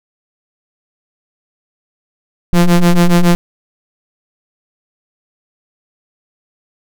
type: ring-modulated tone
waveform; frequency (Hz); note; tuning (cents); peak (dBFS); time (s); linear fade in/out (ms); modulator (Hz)
square; 86.4; F2; -18; -4; 2.53-3.35; 0; 90
effects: none